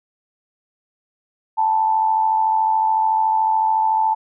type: tone with amplitude modulation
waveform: sine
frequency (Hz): 879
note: A5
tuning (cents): -2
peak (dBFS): -12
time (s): 1.57-4.15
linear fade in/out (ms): 20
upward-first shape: sine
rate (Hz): 93.8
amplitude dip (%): 55
effects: none